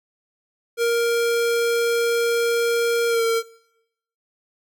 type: tone with pitch glide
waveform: square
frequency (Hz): 467.9 to 456.9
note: A#4 to A#4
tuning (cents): +6 to -35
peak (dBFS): -18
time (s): 0.77-3.43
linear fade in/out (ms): 50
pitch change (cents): -41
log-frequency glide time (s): 3.08-3.23
effects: noise-tail reverb RT60 0.8 s tail -20 dB re dry